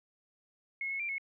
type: tone with pitch steps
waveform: sine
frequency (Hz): 2172 / 2186 / 2363 / 2188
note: C#7 / C#7 / D7 / C#7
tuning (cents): -36 / -25 / +10 / -23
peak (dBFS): -33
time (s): 0.81-1.182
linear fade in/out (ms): 2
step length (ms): 93
effects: none